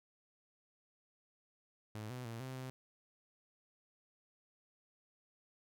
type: tone with pitch steps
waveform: sawtooth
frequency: 107.3 / 125.7 / 114.9 / 130.3 / 129.5 Hz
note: A2 / B2 / A#2 / C3 / C3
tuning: -43 / +31 / -25 / -7 / -17 cents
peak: -39 dBFS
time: 1.95-2.7 s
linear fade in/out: 0 ms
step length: 150 ms
effects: none